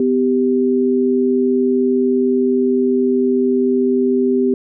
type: tone pair together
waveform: sine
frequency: 251.7 / 392 Hz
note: B3 / G4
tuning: +33 / 0 cents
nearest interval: minor sixth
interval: 767 cents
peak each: -15 dBFS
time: 0-4.54 s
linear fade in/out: 2 ms
effects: none